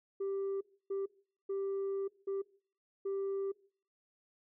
sine tone bursts at uneven times, 392 Hz, G4, in tune, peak -31 dBFS, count 5, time 0.2-0.61 / 0.9-1.06 / 1.49-2.08 / 2.27-2.42 / 3.05-3.52 s, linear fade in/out 10 ms, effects noise-tail reverb RT60 0.5 s tail -22 dB re dry + tanh soft clip ceiling -32 dBFS

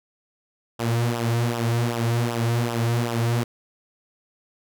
sawtooth tone with flanger, 117.6 Hz, A#2, 16 cents sharp, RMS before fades -23 dBFS, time 0.79-3.44 s, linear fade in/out 10 ms, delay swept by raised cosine 0.45 to 4.95 ms, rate 2.6 Hz, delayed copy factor -0.7, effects none

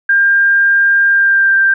sine tone with pitch glide, 1600 to 1578 Hz, G6 to G6, +35 to +11 cents, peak -7 dBFS, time 0.09-1.74 s, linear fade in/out 5 ms, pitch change -24 cents, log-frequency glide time 1.08-1.57 s, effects none

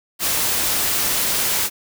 white noise, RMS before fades -20 dBFS, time 0.19-1.7 s, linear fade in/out 50 ms, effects none

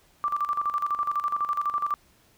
sine tone with tremolo, 1174.7 Hz, D6, in tune, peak -22 dBFS, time 0.24-1.94 s, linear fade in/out 0 ms, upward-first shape square, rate 12 Hz, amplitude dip 70%, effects pink hiss -61 dBFS RMS until 2.37 s

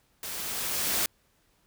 white noise with level ramp, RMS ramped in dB -37 to -26 dBFS, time 0.23-1.06 s, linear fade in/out 2 ms, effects pink hiss -68 dBFS RMS until 1.66 s

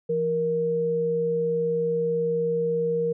sine tone pair together, 168.45 / 469.2 Hz, E3 / A#4, +38 / +11 cents, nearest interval octave + tritone, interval 1773 cents, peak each -31 / -22 dBFS, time 0.09-3.13 s, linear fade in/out 10 ms, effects none

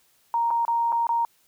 sine tone with dropouts, 932.3 Hz, A#5, in tune, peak -20 dBFS, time 0.34-1.25 s, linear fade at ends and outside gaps 1 ms, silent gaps 0.505-0.51 / 0.651-0.68 / 0.921-0.926 / 1.069-1.091 s, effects white hiss -63 dBFS RMS until 1.47 s

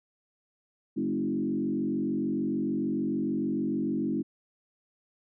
sine tone with frequency modulation, 266.2 Hz, C4, 30 cents sharp, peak -26 dBFS, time 0.96-4.23 s, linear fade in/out 20 ms, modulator 46.7 Hz, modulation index 1.6, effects none

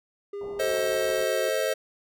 triangle tone with pitch glide, 403.9 to 374.7 Hz, G#4 to F#4, -48 to +22 cents, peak -30 dBFS, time 0.33-1.49 s, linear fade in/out 5 ms, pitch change -130 cents, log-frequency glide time 0.62-0.73 s
white low-pass noise, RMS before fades -46 dBFS, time 0.41-1.24 s, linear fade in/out 0 ms, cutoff 910 Hz, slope 48 dB/octave
square chord, A diminished, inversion none, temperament just, 440 / 528 / 633.6 Hz, A4 / C5 / Eb5, 0 / +16 / +31 cents, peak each -31 / -28 / -29 dBFS, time 0.59-1.74 s, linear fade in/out 10 ms
effects none

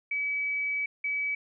sine tone pair in turn, 2285 / 2285 Hz, D7 / D7, -48 / -48 cents, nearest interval unison, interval 0 cents, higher neither, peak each -27 dBFS, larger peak neither, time 0.11-0.86 / 1.04-1.35 s, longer first, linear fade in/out 5 ms, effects none

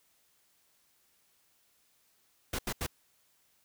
pink noise bursts, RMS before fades -34 dBFS, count 3, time 2.53-2.866 s, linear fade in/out 5 ms, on 58 ms, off 81 ms, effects white hiss -70 dBFS RMS until 3.64 s

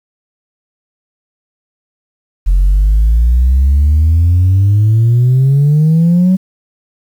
sine exponential sweep, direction up, 43.4 to 189.7 Hz, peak -4 dBFS, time 2.46-6.37 s, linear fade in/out 20 ms, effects tanh soft clip ceiling -4 dBFS + 7-bit

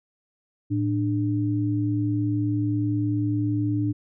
sine tone pair together, 111.2 / 296.9 Hz, A2 / D4, +19 / +19 cents, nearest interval octave + perfect fourth, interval 1700 cents, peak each -24 dBFS, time 0.7-3.93 s, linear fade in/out 20 ms, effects none

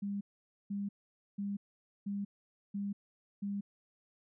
sine tone bursts, 201 Hz, G3, 44 cents sharp, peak -34 dBFS, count 6, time 0.02-3.61 s, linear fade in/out 10 ms, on 190 ms, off 490 ms, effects none

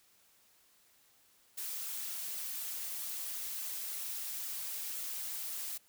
blue noise with flanger, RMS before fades -40 dBFS, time 1.57-5.78 s, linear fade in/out 10 ms, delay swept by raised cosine 1.4 to 6.9 ms, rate 3.8 Hz, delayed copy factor +0.55, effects white hiss -67 dBFS RMS until 5.88 s

